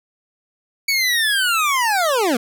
25% pulse linear sweep, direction down, 2259 to 220 Hz, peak -12 dBFS, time 0.88-2.37 s, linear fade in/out 5 ms, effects none

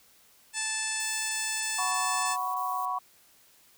harmonic tone, 877 Hz, A5, 6 cents flat, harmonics 1 / 2 / 3 / 4 / 5 / 6 / 7 / 8 / 9 / 10, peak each -42 / -36 / -37 / -42 / -42 / -39 / -42 / -40 / -36 / -36 dBFS, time 0.53-2.37 s, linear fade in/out 50 ms
violet noise bursts, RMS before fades -45 dBFS, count 6, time 1-2.855 s, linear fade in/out 2 ms, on 290 ms, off 23 ms
sine chord, F# suspended fourth, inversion none, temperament equal with one note detuned, 740 / 987.8 / 1115.2 Hz, F#5 / B5 / C#6, 0 / 0 / +10 cents, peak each -34 / -33 / -31 dBFS, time 1.78-2.99 s, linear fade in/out 10 ms
effects white hiss -60 dBFS RMS until 3.77 s

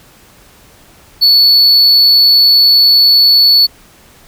triangle tone, 4435 Hz, C#8, in tune, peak -3 dBFS, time 1.21-3.67 s, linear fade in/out 20 ms, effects pink hiss -43 dBFS RMS until 4.27 s

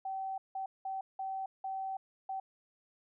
sine tone bursts at uneven times, 769 Hz, G5, 33 cents flat, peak -35 dBFS, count 6, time 0.05-0.38 / 0.55-0.66 / 0.85-1.01 / 1.19-1.46 / 1.64-1.97 / 2.29-2.4 s, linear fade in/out 5 ms, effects none

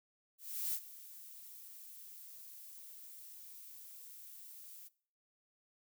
violet noise with ADSR envelope, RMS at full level -36 dBFS, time 0.38-4.89 s, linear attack 350 ms, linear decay 66 ms, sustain -17 dB, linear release 23 ms, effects noise-tail reverb RT60 0.5 s tail -21 dB re dry

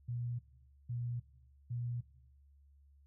sine tone bursts, 120.5 Hz, B2, 42 cents flat, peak -36 dBFS, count 3, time 0.08-2.01 s, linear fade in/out 10 ms, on 310 ms, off 500 ms, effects noise-tail reverb RT60 0.8 s tail -17 dB re dry + added 70 Hz sine -61 dBFS peak until 3.06 s

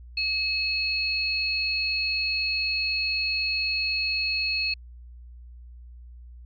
sine tone pair together, 2570 / 4326 Hz, E7 / C#8, -45 / -43 cents, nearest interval major sixth, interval 902 cents, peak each -26 / -27 dBFS, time 0.17-4.74 s, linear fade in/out 5 ms, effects added 60 Hz sine -42 dBFS peak until 6.45 s

